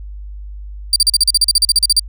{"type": "tone bursts", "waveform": "30% pulse", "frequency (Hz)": 4668, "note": "D8", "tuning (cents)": -11, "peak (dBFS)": -5, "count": 16, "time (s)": [0.93, 1.995], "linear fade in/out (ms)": 2, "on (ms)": 30, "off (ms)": 39, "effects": ["added 50 Hz sine -27 dBFS peak until 2.08 s"]}